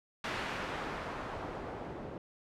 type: noise with low-pass filter sweep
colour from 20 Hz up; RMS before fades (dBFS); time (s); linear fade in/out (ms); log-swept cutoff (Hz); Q
white; -40; 0.24-2.18; 2; 2200 to 540; 0.8
effects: none